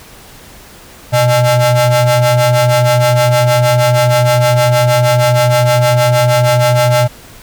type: ring-modulated tone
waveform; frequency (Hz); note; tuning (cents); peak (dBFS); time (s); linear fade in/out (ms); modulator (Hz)
35% pulse; 243.2; B3; -26; -3; 1.12-7.08; 20; 368
effects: pink hiss -37 dBFS RMS until 7.42 s